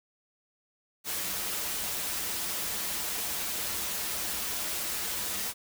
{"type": "noise with comb filter", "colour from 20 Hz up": "white", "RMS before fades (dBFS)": -33, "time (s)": [1.04, 5.54], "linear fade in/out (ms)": 50, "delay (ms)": 7.6, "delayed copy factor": -0.55, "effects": []}